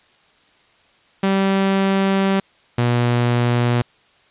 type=tone pair in turn; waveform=sawtooth; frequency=194.1 / 120.75 Hz; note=G3 / B2; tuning=-17 / -39 cents; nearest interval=minor sixth; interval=822 cents; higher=first; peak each=-11 dBFS; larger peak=neither; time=1.23-2.4 / 2.78-3.82 s; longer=first; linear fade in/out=5 ms; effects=white hiss -55 dBFS RMS until 4.3 s + resampled to 8000 Hz